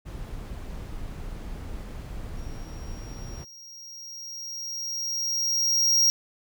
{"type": "noise", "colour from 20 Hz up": "brown", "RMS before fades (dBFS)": -36, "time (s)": [0.05, 3.45], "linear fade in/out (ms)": 20}
{"type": "tone with exponential growth", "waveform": "square", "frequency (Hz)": 5620, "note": "F8", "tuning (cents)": 10, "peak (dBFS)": -17, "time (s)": [2.37, 6.1], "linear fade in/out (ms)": 0, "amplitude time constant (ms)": 810}
{"effects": []}